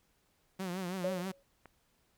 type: tone with vibrato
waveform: sawtooth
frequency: 183.1 Hz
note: F#3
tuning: 18 cents flat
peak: -32 dBFS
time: 0.59-1.32 s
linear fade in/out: 10 ms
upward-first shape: triangle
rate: 6.2 Hz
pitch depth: 110 cents each way
type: tone with exponential decay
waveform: sine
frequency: 554.4 Hz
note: C#5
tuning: in tune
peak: -28 dBFS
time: 1.04-1.43 s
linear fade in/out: 5 ms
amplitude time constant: 83 ms
type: click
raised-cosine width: 0.5 ms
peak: -36 dBFS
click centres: 1.657 s
effects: pink hiss -73 dBFS RMS until 2.17 s